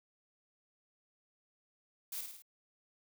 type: noise with echo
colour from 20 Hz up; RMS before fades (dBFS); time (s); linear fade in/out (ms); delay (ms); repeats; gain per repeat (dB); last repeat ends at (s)
blue; -41; 2.12-2.21; 5; 53; 4; -4; 2.422
effects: none